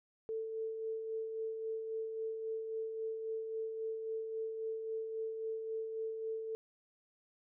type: tone with tremolo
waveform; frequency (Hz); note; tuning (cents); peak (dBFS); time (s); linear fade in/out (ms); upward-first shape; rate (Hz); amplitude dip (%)
sine; 444.2; A4; +16; -35; 0.29-6.55; 0; sine; 3.7; 40
effects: none